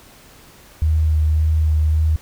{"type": "tone with vibrato", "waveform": "sine", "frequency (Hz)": 77.9, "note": "D#2", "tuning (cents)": 3, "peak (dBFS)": -13, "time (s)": [0.82, 2.16], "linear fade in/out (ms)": 0, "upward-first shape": "sine", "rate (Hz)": 1.8, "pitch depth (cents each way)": 16, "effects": ["pink hiss -46 dBFS RMS until 2.21 s"]}